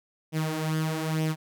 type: tone with flanger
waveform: sawtooth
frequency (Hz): 157.6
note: D#3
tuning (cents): +23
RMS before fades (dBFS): -28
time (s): 0.32-1.36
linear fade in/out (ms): 50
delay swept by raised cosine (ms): 0.34 to 5.74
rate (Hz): 1.1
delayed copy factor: +0.6
effects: none